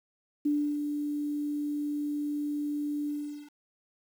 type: tone with ADSR envelope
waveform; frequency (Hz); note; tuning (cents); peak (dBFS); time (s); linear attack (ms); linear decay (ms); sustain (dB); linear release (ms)
sine; 293.7; D4; 0; -23; 0.45-3.51; 9; 310; -6; 430
effects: 9-bit